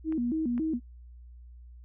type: tone with vibrato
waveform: sine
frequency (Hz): 276.3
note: C#4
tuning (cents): -6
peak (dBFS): -26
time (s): 0.04-0.8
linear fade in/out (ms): 50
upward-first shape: square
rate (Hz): 3.6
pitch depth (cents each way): 240
type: clicks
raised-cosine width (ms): 0.5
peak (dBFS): -31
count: 2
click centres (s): 0.124 / 0.579
effects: noise-tail reverb RT60 0.1 s tail -20 dB re dry + added 60 Hz sine -46 dBFS peak until 1.84 s